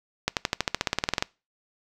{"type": "accelerating click train", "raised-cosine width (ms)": 0.2, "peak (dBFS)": -5, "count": 16, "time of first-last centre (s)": [0.28, 1.225], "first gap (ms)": 88, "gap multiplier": 0.95, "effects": ["noise-tail reverb RT60 0.3 s tail -24 dB re dry"]}